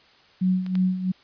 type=tone with tremolo; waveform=sine; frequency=185 Hz; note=F#3; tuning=in tune; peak=-17 dBFS; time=0.41-1.12 s; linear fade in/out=10 ms; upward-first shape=sine; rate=3 Hz; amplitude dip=70%
type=clicks; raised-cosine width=0.2 ms; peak=-24 / -20 dBFS; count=2; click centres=0.664 / 0.754 s
effects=white hiss -55 dBFS RMS until 1.23 s + resampled to 11025 Hz